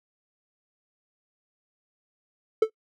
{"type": "tone with exponential decay", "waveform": "triangle", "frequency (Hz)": 440, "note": "A4", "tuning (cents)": 0, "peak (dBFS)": -10, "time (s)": [2.62, 2.7], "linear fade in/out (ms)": 5, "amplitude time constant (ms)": 16, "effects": ["noise-tail reverb RT60 0.1 s tail -23 dB re dry"]}